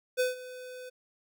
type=tone with ADSR envelope; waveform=square; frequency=504 Hz; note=B4; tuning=35 cents sharp; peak=-24 dBFS; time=0.17-0.9 s; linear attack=30 ms; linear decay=150 ms; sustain=-18 dB; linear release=15 ms; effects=none